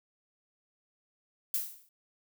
violet noise with exponential decay, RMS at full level -28 dBFS, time 1.54-1.89 s, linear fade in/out 2 ms, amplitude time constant 75 ms, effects none

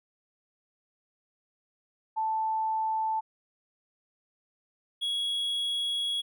sine / triangle tone pair in turn, 880 / 3333 Hz, A5 / G#7, 0 / +5 cents, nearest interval octave + major seventh, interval 2305 cents, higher second, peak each -26 dBFS, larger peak neither, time 2.16-3.21 / 5.01-6.22 s, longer second, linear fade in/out 20 ms, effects none

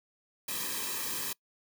white noise with comb filter, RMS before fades -35 dBFS, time 0.48-1.33 s, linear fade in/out 5 ms, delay 1.4 ms, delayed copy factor -0.85, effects noise-tail reverb RT60 0.1 s tail -24 dB re dry

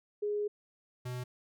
sine / square tone pair in turn, 415.3 / 124.9 Hz, G#4 / B2, 0 / +20 cents, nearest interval octave + major sixth, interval 2080 cents, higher first, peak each -30 / -37 dBFS, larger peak first, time 0.22-0.48 / 1.05-1.24 s, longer first, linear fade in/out 10 ms, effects none

